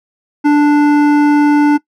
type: tone with hard clipping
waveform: sine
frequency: 293.7 Hz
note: D4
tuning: in tune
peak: -8 dBFS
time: 0.44-1.78 s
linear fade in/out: 20 ms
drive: 12 dB
effects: noise-tail reverb RT60 0.1 s tail -20 dB re dry